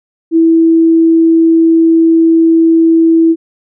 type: tone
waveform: sine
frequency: 327.9 Hz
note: E4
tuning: 9 cents flat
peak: -4 dBFS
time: 0.31-3.36 s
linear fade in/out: 50 ms
effects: none